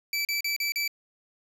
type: tone bursts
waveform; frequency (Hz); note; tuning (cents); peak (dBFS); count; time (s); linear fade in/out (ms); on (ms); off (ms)
25% pulse; 2317; D7; -24; -22; 5; 0.13-0.878; 2; 120; 37
effects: 9-bit